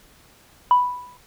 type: tone with exponential decay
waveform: sine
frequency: 987.8 Hz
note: B5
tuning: in tune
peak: -8 dBFS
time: 0.71-1.17 s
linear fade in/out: 1 ms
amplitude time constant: 99 ms
effects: tanh soft clip ceiling -7 dBFS + pink hiss -53 dBFS RMS until 1.26 s